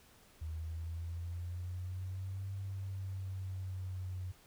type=exponential two-way sweep; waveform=sine; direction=up then down; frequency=78.7 to 97.7 to 91.4 Hz; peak=-38 dBFS; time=0.41-4.32 s; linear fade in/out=10 ms; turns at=2.54 s; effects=pink hiss -63 dBFS RMS until 4.46 s

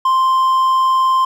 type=tone; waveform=triangle; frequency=1046.5 Hz; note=C6; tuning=in tune; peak=-9 dBFS; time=0.05-1.25 s; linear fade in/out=5 ms; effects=none

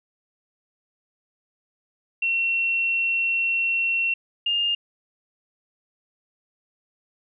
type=tone pair in turn; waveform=sine; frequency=2720 / 2820 Hz; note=F7 / F7; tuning=-46 / +16 cents; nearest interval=minor second; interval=62 cents; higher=second; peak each=-20 dBFS; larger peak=neither; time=2.22-4.14 / 4.46-4.75 s; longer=first; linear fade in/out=5 ms; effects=none

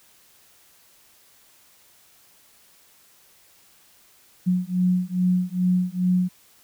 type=beating tone pair; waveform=sine; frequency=180.3 / 182.7 Hz; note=F#3 / F#3; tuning=-45 / -22 cents; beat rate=2.4 Hz; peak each=-22 dBFS; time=4.46-6.29 s; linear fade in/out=20 ms; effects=white hiss -56 dBFS RMS until 6.63 s

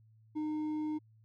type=tone with hard clipping; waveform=sine; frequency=306.1 Hz; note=D#4; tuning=28 cents flat; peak=-34 dBFS; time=0.35-0.99 s; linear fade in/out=20 ms; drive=4 dB; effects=added 110 Hz sine -60 dBFS peak until 1.24 s

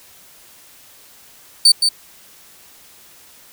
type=tone with echo; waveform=35% pulse; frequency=4557 Hz; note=C#8; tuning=47 cents sharp; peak=-5 dBFS; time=1.65-1.72 s; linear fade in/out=5 ms; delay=170 ms; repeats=1; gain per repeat=-6 dB; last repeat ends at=1.89 s; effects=white hiss -46 dBFS RMS until 3.52 s

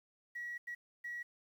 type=tone bursts at uneven times; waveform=sine; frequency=1920 Hz; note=B6; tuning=49 cents flat; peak=-39 dBFS; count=3; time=0.35-0.58 / 0.67-0.75 / 1.04-1.23 s; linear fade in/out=10 ms; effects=tanh soft clip ceiling -35 dBFS + 11-bit

